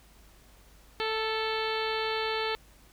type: harmonic tone with a mistuned harmonic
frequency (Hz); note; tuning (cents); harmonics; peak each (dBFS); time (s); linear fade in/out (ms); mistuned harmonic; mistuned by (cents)
441.4; A4; +5; 1 / 2 / 3 / 4 / 5 / 6 / 7 / 8 / 9 / 10; -32 / -35 / -37 / -38 / -39 / -40 / -40 / -41 / -42 / -42; 1-2.55; 0; 4; -18
effects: added 50 Hz sine -57 dBFS peak until 2.92 s + pink hiss -59 dBFS RMS until 2.92 s